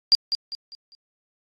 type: tone with echo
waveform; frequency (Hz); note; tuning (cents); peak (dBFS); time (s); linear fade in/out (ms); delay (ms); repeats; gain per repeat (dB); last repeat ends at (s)
sine; 4778; D8; +29; -11; 0.12-0.15; 0; 200; 4; -9; 0.95
effects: AAC 32 kbps